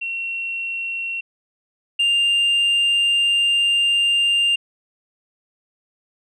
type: tone pair in turn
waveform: sine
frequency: 2728 / 2797 Hz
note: F7 / F7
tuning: -41 / +2 cents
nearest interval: unison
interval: 43 cents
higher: second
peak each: -23 / -12 dBFS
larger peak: second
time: 0.01-1.21 / 1.99-4.56 s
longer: second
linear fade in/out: 10 ms
effects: tanh soft clip ceiling -14 dBFS